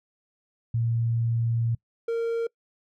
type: tone pair in turn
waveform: sine / triangle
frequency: 115.9 / 461.5 Hz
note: A#2 / A#4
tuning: -10 / -17 cents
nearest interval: 2 octaves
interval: 2393 cents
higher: second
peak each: -22 dBFS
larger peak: neither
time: 0.74-1.75 / 2.08-2.47 s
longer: first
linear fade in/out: 5 ms
effects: noise-tail reverb RT60 0.1 s tail -25 dB re dry